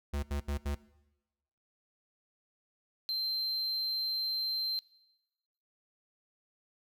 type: tone bursts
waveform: square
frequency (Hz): 71.5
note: D2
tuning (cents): -46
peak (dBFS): -32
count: 4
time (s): 0.13-0.752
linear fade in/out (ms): 10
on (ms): 100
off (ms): 74
type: tone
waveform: triangle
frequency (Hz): 4126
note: C8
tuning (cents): -25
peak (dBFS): -30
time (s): 3.09-4.79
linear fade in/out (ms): 0
effects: noise-tail reverb RT60 1.0 s tail -20 dB re dry